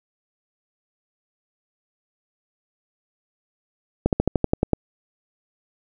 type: slowing click train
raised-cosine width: 2 ms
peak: -4 dBFS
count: 9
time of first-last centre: 4.06-4.733 s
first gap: 68 ms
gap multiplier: 1.06
effects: none